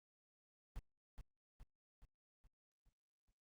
brown noise with echo, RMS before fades -45 dBFS, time 0.76-0.79 s, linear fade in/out 0 ms, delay 420 ms, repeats 6, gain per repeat -5 dB, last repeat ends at 3.31 s, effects Opus 48 kbps

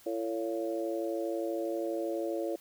harmonic tone with a mistuned harmonic, 112.4 Hz, A2, 37 cents sharp, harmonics 3 / 4 / 5 / 6, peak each -34 / -38 / -35 / -43 dBFS, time 0.06-2.56 s, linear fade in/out 5 ms, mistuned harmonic 6, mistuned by +45 cents, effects white hiss -58 dBFS RMS until 2.6 s

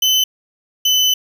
35% pulse tone pair in turn, 3034 / 3017 Hz, F#7 / F#7, +43 / +33 cents, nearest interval unison, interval 10 cents, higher first, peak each -10 dBFS, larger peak neither, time 0.02-0.24 / 0.85-1.14 s, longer second, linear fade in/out 5 ms, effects none

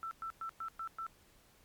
sine tone bursts, 1332 Hz, E6, 18 cents sharp, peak -38 dBFS, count 6, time 0.03-1.066 s, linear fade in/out 0 ms, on 81 ms, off 110 ms, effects pink hiss -65 dBFS RMS until 1.64 s + MP3 96 kbps

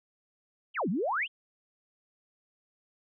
sine exponential two-way sweep, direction down then up, 3322 to 161.3 to 3322 Hz, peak -27 dBFS, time 0.74-1.28 s, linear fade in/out 50 ms, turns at 0.89 s, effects none

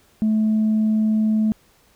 sine tone, 216.9 Hz, A3, 25 cents flat, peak -14 dBFS, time 0.22-1.52 s, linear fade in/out 0 ms, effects tanh soft clip ceiling -13 dBFS + pink hiss -57 dBFS RMS until 1.95 s

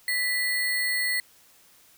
sine tone with sample-and-hold, 1975.5 Hz, B6, in tune, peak -23 dBFS, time 0.08-1.2 s, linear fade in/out 2 ms, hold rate 6300 Hz, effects white hiss -57 dBFS RMS until 1.97 s

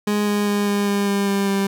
30% pulse tone with pitch steps, 207.7 / 206.1 / 204.6 / 203.1 / 201.6 / 200 / 198.55 / 197.06 Hz, G#3 / G#3 / G#3 / G#3 / G3 / G3 / G3 / G3, 0 / -13 / -26 / -38 / +49 / +35 / +22 / +9 cents, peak -15 dBFS, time 0.07-1.67 s, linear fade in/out 5 ms, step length 200 ms, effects none

